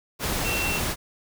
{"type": "tone in noise", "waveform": "sine", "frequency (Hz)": 2709, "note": "E7", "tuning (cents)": 47, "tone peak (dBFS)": -27, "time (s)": [0.43, 0.81], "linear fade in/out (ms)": 50, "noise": "pink", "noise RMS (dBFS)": -27, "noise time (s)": [0.19, 0.96], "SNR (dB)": -3, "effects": []}